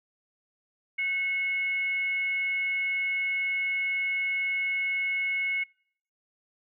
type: tone with frequency modulation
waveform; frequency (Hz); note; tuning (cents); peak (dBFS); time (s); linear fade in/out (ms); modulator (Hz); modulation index
sine; 2189; C#7; -22; -26; 0.98-5.64; 10; 674; 0.27
effects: noise-tail reverb RT60 0.6 s tail -25 dB re dry

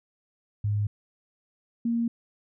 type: tone pair in turn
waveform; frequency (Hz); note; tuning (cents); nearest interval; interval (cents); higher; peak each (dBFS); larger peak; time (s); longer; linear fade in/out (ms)
sine; 103.83 / 233.1; G#2 / A#3; 0 / 0; octave + major second; 1400; second; -23; neither; 0.64-0.87 / 1.85-2.08; neither; 5
effects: none

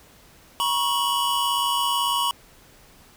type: tone cluster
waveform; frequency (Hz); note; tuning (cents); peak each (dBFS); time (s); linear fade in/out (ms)
square; 956 / 1102 / 2966; A#5 / C#6 / F#7; +43 / -11 / +4; -26; 0.6-2.31; 0
effects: pink hiss -52 dBFS RMS until 3.16 s

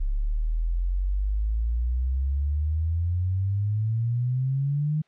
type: exponential sweep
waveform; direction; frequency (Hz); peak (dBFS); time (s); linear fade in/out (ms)
sine; up; 34.14 to 155.56; -22; 0-5.02; 10
effects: white hiss -66 dBFS RMS until 5.07 s + low-pass 3000 Hz 12 dB/octave

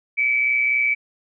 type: tone with amplitude modulation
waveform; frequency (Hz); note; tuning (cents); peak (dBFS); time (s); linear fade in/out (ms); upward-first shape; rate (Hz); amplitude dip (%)
sine; 2295; D7; -40; -14; 0.17-0.95; 20; sine; 124; 55
effects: none

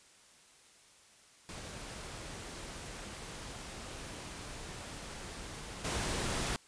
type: noise with level steps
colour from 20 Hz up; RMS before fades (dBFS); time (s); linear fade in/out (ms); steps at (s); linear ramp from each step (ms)
pink; -45 / -35; 1.49-6.56; 0; 5.84; 10
effects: white hiss -61 dBFS RMS until 6.67 s + resampled to 22050 Hz

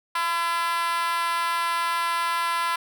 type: tone with high-pass filter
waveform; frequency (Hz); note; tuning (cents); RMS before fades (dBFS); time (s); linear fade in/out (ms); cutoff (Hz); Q
5% pulse; 337.8; E4; +42; -25; 0.15-2.76; 5; 1100; 7.9
effects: none

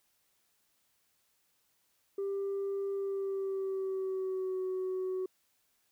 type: tone with pitch glide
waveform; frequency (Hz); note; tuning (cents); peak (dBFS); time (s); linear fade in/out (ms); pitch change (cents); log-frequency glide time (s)
sine; 394.9 to 373; G4 to F#4; +13 to +14; -30; 2.18-5.26; 5; -99; 2.93-4.61
effects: tanh soft clip ceiling -30 dBFS + white hiss -74 dBFS RMS until 5.91 s

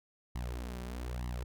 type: tone with flanger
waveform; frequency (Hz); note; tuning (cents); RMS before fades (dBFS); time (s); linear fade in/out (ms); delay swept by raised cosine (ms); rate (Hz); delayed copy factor
sawtooth; 61; B1; -21; -39; 0.35-1.44; 5; 0.99 to 5.19; 1.1; +0.9
effects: none

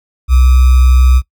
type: tone with sample-and-hold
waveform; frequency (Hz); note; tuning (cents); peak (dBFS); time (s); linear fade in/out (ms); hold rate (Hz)
sine; 63.5; B1; +49; -4; 0.28-1.22; 50; 1225
effects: noise-tail reverb RT60 0.1 s tail -20 dB re dry

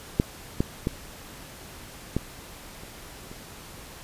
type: clicks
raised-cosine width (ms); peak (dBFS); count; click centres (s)
3; -6 / -9 / -11 / -11 / -29 / -27; 6; 0.199 / 0.605 / 0.871 / 2.166 / 2.835 / 3.315
effects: pink hiss -44 dBFS RMS until 4.03 s + resampled to 32000 Hz

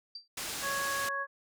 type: tone with exponential decay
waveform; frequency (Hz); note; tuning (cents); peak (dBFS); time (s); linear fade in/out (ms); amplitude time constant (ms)
sine; 4686; D8; -5; -37; 0.15-0.28; 5; 28
type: low-pass noise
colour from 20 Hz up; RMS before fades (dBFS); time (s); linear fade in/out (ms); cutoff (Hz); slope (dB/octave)
white; -38; 0.37-1.09; 5; 9200; 12
type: harmonic tone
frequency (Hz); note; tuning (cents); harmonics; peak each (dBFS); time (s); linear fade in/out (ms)
554.4; C#5; 0; 1 / 2 / 3; -41 / -35 / -34; 0.61-1.27; 50
effects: none

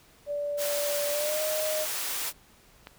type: tone with pitch glide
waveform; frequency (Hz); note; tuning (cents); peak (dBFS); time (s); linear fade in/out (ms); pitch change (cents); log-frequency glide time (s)
sine; 581 to 619.1; D5 to D#5; -19 to -9; -28; 0.26-1.87; 50; +110; 1.1-1.4
type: high-pass noise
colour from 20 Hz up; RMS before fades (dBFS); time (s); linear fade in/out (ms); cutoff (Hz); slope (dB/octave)
white; -32; 0.57-2.33; 50; 430; 12
type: click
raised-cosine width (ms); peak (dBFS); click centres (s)
0.3; -25; 2.871
effects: pink hiss -58 dBFS RMS until 2.98 s

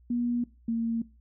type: tone pair in turn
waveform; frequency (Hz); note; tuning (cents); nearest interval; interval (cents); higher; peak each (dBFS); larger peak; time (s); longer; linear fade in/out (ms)
sine; 240.5 / 229.3; B3 / A#3; -46 / -28; minor second; 82; first; -25; neither; 0.1-0.44 / 0.68-1.02; neither; 5
effects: noise-tail reverb RT60 0.3 s tail -20 dB re dry + added 60 Hz sine -55 dBFS peak until 1.2 s

